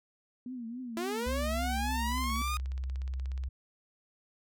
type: tone with vibrato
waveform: sine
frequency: 241 Hz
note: B3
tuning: 42 cents flat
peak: -37 dBFS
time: 0.46-2.42 s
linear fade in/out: 2 ms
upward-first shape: triangle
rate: 3.6 Hz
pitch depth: 140 cents each way
type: linear sweep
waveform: sawtooth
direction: up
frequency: 329.6 to 1244.5 Hz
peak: -29 dBFS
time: 0.97-2.57 s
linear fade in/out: 0 ms
type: tone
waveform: sine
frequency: 65.41 Hz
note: C2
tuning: in tune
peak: -32 dBFS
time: 1.26-3.49 s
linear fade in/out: 10 ms
type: click train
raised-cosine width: 0.2 ms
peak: -34 dBFS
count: 23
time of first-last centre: 2.12-3.437 s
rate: 16.7 Hz
effects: none